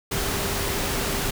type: tone in noise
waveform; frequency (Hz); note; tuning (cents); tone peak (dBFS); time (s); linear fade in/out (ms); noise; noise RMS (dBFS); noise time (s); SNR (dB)
sine; 397.7; G4; +25; -34; 0.11-1.31; 10; pink; -26; 0.11-1.31; -11
effects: none